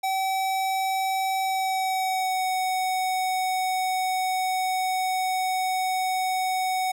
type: tone with pitch glide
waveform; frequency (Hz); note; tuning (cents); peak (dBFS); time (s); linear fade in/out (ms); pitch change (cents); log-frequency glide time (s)
square; 765 to 746.7; G5 to F#5; -42 to +16; -24; 0.03-6.92; 10; -42; 1.42-2.48
effects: none